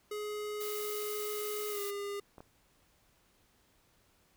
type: tone with pitch glide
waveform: square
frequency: 419.6 to 404.4 Hz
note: G#4 to G#4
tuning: +18 to -46 cents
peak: -37 dBFS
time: 0.11-2.2 s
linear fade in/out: 5 ms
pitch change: -64 cents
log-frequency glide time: 1.7-1.81 s
type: noise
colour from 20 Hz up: blue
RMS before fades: -42 dBFS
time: 0.6-1.91 s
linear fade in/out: 10 ms
type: clicks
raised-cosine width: 1 ms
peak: -36 / -35 dBFS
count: 2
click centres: 2.382 / 2.405 s
effects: pink hiss -69 dBFS RMS until 4.36 s